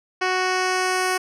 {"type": "tone with low-pass filter sweep", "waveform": "10% pulse", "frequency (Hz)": 370, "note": "F#4", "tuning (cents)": 0, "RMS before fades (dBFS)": -22, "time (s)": [0.21, 1.18], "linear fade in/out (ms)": 10, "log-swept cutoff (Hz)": [4200, 11000], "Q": 1.1, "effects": []}